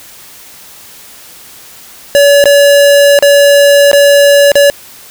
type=tone with dropouts; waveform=square; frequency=569 Hz; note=C#5; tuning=45 cents sharp; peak=-3 dBFS; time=2.15-4.7 s; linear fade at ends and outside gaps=0 ms; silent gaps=2.44-2.456 / 3.189-3.225 / 3.915-3.931 / 4.518-4.555 s; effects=white hiss -34 dBFS RMS until 5.1 s